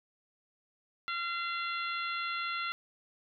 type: harmonic tone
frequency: 686 Hz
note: F5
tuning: 31 cents flat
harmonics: 2 / 3 / 4 / 5 / 6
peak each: -35 / -39 / -41 / -43 / -45 dBFS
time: 1.08-2.72 s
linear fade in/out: 0 ms
effects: none